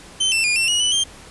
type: tone with pitch steps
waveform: sawtooth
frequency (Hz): 3081 / 2674 / 2426 / 2698 / 2899 / 2979 / 3171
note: G7 / E7 / D#7 / E7 / F#7 / F#7 / G7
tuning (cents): -31 / +24 / -44 / +40 / -36 / +11 / +19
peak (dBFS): -13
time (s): 0.2-1.04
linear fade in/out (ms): 10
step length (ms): 120
effects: pink hiss -42 dBFS RMS until 1.3 s + resampled to 24000 Hz